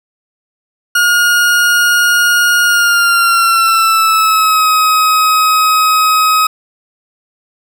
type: tone with pitch glide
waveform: 40% pulse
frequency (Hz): 1431 to 1267.5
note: F6 to D#6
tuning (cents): +42 to +32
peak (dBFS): -7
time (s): 0.95-6.47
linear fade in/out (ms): 5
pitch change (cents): -210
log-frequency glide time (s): 2.65-4.67
effects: none